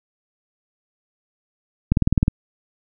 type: click train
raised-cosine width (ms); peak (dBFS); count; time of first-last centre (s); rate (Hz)
5; -3; 8; 1.92-2.281; 19.4
effects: none